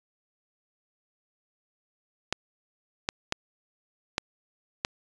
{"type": "clicks", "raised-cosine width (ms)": 0.2, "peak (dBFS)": -8, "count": 5, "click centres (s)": [2.326, 3.089, 3.324, 4.181, 4.849], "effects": ["resampled to 22050 Hz"]}